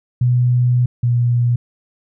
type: tone pair in turn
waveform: sine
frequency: 123.47 / 120.58 Hz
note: B2 / B2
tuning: 0 / -41 cents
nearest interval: unison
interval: 41 cents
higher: first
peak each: -11 / -12 dBFS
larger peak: first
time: 0.21-0.86 / 1.03-1.56 s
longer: first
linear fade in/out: 5 ms
effects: none